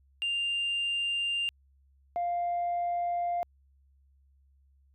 sine tone pair in turn, 2794 / 698.5 Hz, F7 / F5, 0 / 0 cents, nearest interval 2 octaves, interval 2400 cents, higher first, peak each -26 dBFS, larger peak neither, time 0.22-1.49 / 2.16-3.43 s, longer neither, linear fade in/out 0 ms, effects tanh soft clip ceiling -25 dBFS + added 68 Hz sine -61 dBFS peak until 4.94 s

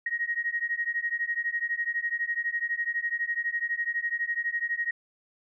sine beating tone pair, 1876 / 1888 Hz, A#6 / A#6, +11 / +22 cents, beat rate 12 Hz, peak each -30 / -30 dBFS, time 0.06-4.91 s, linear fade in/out 5 ms, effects none

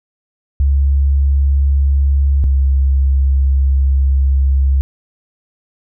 sine tone pair in turn, 69.3 / 67.64 Hz, C#2 / C#2, 0 / -42 cents, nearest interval unison, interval 42 cents, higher first, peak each -9 dBFS, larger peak neither, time 0.6-2.44 / 2.44-4.81 s, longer second, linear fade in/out 0 ms, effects none

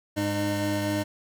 25% pulse tone pair together, 102.7 / 303.9 Hz, G#2 / D#4, -19 / -41 cents, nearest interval octave + perfect fifth, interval 1878 cents, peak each -26 / -23 dBFS, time 0.16-1.04 s, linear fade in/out 20 ms, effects none

